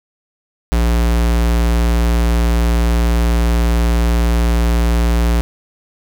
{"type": "tone", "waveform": "square", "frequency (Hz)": 58.27, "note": "A#1", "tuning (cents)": 0, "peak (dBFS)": -12, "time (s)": [0.72, 5.41], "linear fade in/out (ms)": 0, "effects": []}